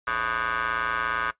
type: ring-modulated tone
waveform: 20% pulse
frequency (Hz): 117.2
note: A#2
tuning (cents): +10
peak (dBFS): -17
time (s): 0.07-1.31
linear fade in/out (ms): 5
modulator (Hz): 1360
effects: noise-tail reverb RT60 0.1 s tail -17 dB re dry + resampled to 8000 Hz